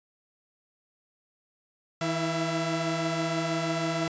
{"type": "tone cluster", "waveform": "sawtooth", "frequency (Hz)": [161, 328.2, 672], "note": ["E3", "E4", "E5"], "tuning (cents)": [-41, -8, 33], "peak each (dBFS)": [-27, -28, -27], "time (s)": [2.01, 4.08], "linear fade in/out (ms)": 2, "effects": ["resampled to 16000 Hz"]}